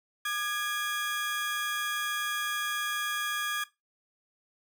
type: tone pair together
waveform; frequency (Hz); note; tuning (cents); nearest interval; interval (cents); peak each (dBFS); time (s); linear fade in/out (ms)
30% pulse; 1205.5 / 1661.2; D6 / G#6; +45 / 0; tritone; 555; -32 / -28; 0.25-3.64; 5
effects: noise-tail reverb RT60 0.2 s tail -17 dB re dry